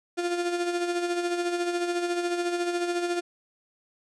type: tone with tremolo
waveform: 35% pulse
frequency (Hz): 349.2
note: F4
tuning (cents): 0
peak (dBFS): -22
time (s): 0.17-3.21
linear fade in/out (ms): 20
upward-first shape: sine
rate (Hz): 14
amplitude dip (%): 50
effects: resampled to 22050 Hz